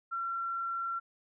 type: tone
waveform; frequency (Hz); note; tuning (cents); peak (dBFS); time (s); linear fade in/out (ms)
sine; 1362; F6; -44; -32; 0.11-1; 20
effects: none